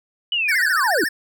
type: linear sweep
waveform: sine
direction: down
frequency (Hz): 3000 to 269.6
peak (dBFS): -18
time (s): 0.32-1.04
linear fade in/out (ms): 2
type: tone with vibrato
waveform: square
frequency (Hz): 1645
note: G#6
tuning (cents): -17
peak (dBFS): -20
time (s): 0.48-1.09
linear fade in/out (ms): 10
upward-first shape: sine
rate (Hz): 14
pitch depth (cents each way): 200
effects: none